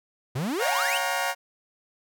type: exponential sweep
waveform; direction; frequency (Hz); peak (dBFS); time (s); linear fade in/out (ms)
45% pulse; up; 116.54 to 3238; -26; 0.35-0.98; 10
type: chord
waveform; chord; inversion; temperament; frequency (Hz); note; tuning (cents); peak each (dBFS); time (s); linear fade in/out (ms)
20% pulse; G half-diminished seventh; second; equal with one note detuned; 554.4 / 715.6 / 784 / 932.3; Db5 / F5 / G5 / Bb5; 0 / +42 / 0 / 0; -27 / -24 / -28 / -25; 0.58-1.35; 50
effects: none